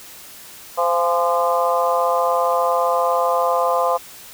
harmonic tone with a mistuned harmonic, 172.5 Hz, F3, 21 cents flat, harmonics 3 / 4 / 5 / 6 / 7, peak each -20 / -21 / -25 / -21 / -25 dBFS, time 0.77-3.98 s, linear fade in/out 20 ms, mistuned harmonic 5, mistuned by -46 cents, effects white hiss -40 dBFS RMS until 4.33 s

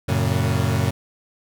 35% pulse chord, F# major, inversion none, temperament equal with one note detuned, 92.5 / 113.62 / 138.59 Hz, F#2 / A#2 / C#3, 0 / -44 / 0 cents, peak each -21 dBFS, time 0.08-0.91 s, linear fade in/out 10 ms, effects none

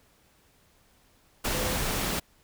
sine tone in noise, 509 Hz, C5, 48 cents flat, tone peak -34 dBFS, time 1.54-1.76 s, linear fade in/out 10 ms, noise pink, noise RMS -29 dBFS, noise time 1.44-2.2 s, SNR -8 dB, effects pink hiss -63 dBFS RMS until 2.43 s

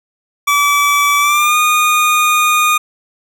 25% pulse tone with pitch glide, 1151 to 1226.5 Hz, D6 to D#6, -35 to -25 cents, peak -6 dBFS, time 0.47-2.78 s, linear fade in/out 10 ms, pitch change +110 cents, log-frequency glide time 1.19-1.57 s, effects none

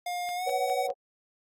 square tone with pitch glide, 710 to 752.2 Hz, F5 to F#5, +28 to +28 cents, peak -31 dBFS, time 0.06-0.87 s, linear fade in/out 5 ms, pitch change +100 cents, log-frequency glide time 0.35-0.48 s
click train, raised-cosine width 0.2 ms, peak -30 dBFS, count 4, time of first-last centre 0.29-0.902 s, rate 4.9 Hz
sine chord, B suspended second, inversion none, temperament equal, 493.9 / 554.4 / 740 Hz, B4 / C#5 / F#5, 0 / 0 / 0 cents, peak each -32 / -31 / -31 dBFS, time 0.46-0.93 s, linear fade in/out 20 ms
effects AAC 48 kbps

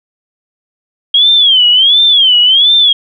sine tone with vibrato, 3230 Hz, G#7, 49 cents flat, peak -4 dBFS, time 1.14-2.93 s, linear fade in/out 5 ms, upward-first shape sine, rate 1.4 Hz, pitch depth 180 cents each way, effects none

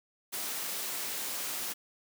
white high-pass noise, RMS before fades -36 dBFS, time 0.32-1.74 s, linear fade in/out 20 ms, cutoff 200 Hz, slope 12 dB/octave, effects none

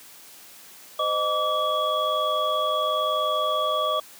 sine tone cluster, 516 / 617 / 1152 / 3343 Hz, C5 / D#5 / D6 / G#7, -24 / -15 / -34 / +11 cents, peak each -32 / -26 / -24 / -30 dBFS, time 0.99-4 s, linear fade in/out 5 ms, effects white hiss -47 dBFS RMS until 4.19 s + high-pass 150 Hz 12 dB/octave

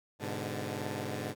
10% pulse chord, G# diminished, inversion none, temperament equal with one note detuned, 103.83 / 126.07 / 146.83 Hz, G#2 / B2 / D3, 0 / +36 / 0 cents, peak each -30 / -32 / -32 dBFS, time 0.19-1.35 s, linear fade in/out 50 ms, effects none

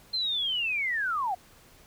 sine linear sweep, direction down, 4184 to 698.5 Hz, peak -26 dBFS, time 0.13-1.35 s, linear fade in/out 10 ms, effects pink hiss -56 dBFS RMS until 1.86 s

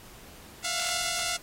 5% pulse tone pair together, 675.8 / 716 Hz, E5 / F5, +43 / +43 cents, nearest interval minor second, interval 100 cents, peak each -20 / -19 dBFS, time 0.64-1.37 s, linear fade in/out 10 ms, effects pink hiss -50 dBFS RMS until 1.42 s + AAC 48 kbps

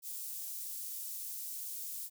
white high-pass noise, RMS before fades -42 dBFS, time 0.02-2.1 s, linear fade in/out 50 ms, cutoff 7700 Hz, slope 12 dB/octave, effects none

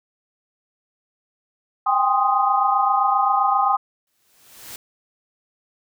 sine chord, Ab major seventh, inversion third, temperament equal with one note detuned, 784 / 811.6 / 1046.5 / 1244.5 Hz, G5 / Ab5 / C6 / Eb6, 0 / -40 / 0 / 0 cents, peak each -21 / -22 / -22 / -20 dBFS, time 1.86-3.77 s, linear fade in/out 10 ms
white noise with exponential growth, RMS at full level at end -34 dBFS, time 4.07-4.76 s, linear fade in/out 2 ms, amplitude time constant 150 ms
effects none

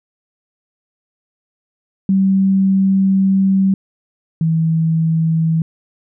sine tone pair in turn, 192.7 / 162.04 Hz, G3 / E3, -29 / -29 cents, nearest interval minor third, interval 300 cents, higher first, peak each -10 / -12 dBFS, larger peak first, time 2.09-3.74 / 4.41-5.62 s, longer first, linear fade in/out 2 ms, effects none

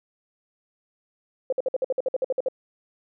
sine tone bursts, 520 Hz, C5, 11 cents flat, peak -20 dBFS, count 13, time 1.5-2.485 s, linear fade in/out 2 ms, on 25 ms, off 55 ms, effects none

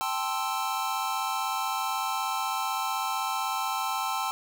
square chord, A minor seventh, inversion third, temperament equal, 784 / 880 / 1046.5 / 1318.5 Hz, G5 / A5 / C6 / E6, 0 / 0 / 0 / 0 cents, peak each -34 dBFS, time 0.01-4.31 s, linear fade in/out 0 ms, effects none

